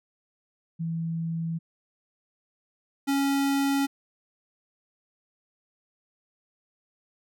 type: tone pair in turn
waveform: sine / square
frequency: 164.81 / 277.2 Hz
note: E3 / C#4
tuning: 0 / 0 cents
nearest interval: major sixth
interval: 900 cents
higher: second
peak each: -27 / -23 dBFS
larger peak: second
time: 0.79-1.59 / 3.07-3.87 s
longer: neither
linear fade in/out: 20 ms
effects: none